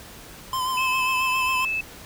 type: tone with vibrato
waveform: square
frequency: 1029 Hz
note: C6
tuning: 29 cents flat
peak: -24 dBFS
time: 0.53-1.65 s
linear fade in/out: 2 ms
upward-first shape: sine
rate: 7.4 Hz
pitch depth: 35 cents each way
type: tone with pitch glide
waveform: sine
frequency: 2600 to 2618 Hz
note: E7 to E7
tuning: -24 to -13 cents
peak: -23 dBFS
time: 0.77-1.81 s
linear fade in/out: 5 ms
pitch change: +11 cents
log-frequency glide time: 0.91-1.29 s
effects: pink hiss -43 dBFS RMS until 2.05 s